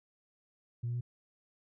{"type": "tone with pitch steps", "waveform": "sine", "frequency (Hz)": [118.6, 120.12, 121.65], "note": ["A#2", "B2", "B2"], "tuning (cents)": [30, -48, -26], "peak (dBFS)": -31, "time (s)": [0.83, 1.01], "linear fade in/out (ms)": 10, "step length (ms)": 60, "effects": ["tanh soft clip ceiling -29 dBFS"]}